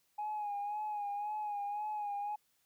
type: tone with vibrato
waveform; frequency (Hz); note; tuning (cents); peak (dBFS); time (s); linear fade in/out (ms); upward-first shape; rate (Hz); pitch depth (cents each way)
sine; 830.6; G#5; 0; -34; 0.18-2.36; 10; sine; 1.9; 44
effects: tanh soft clip ceiling -32 dBFS + white hiss -75 dBFS RMS until 2.65 s